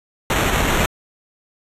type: noise with sample-and-hold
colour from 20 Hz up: pink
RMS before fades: -18 dBFS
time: 0.3-0.86 s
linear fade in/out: 2 ms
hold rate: 4900 Hz
effects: resampled to 32000 Hz